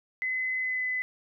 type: tone with pitch glide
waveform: sine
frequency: 2031 to 2013 Hz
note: B6 to B6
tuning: +48 to +33 cents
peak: -27 dBFS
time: 0.22-1.02 s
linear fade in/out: 0 ms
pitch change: -15 cents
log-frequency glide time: 0.61-0.83 s
effects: none